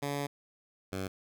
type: tone pair in turn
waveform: 10% pulse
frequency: 142.5 / 95.11 Hz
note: C#3 / F#2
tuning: +48 / +48 cents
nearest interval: perfect fifth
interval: 700 cents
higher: first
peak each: -24 / -26 dBFS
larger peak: first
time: 0.02-0.27 / 0.92-1.08 s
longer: first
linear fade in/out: 10 ms
effects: none